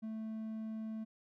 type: tone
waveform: triangle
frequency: 220 Hz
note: A3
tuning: in tune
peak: -37 dBFS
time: 0.02-1.05 s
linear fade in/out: 20 ms
effects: none